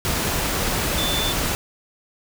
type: tone in noise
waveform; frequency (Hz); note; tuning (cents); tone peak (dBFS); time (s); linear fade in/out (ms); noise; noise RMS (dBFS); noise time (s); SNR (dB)
sine; 3520; A7; 0; -24; 0.98-1.32; 0; pink; -23; 0.05-1.55; -4
effects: none